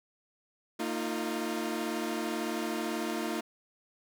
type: chord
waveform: sawtooth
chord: Bb suspended fourth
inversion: none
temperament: equal with one note detuned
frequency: 228.4 / 311.1 / 349.2 Hz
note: Bb3 / Eb4 / F4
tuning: -35 / 0 / 0 cents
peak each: -32 dBFS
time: 0.79-3.41 s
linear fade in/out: 10 ms
effects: none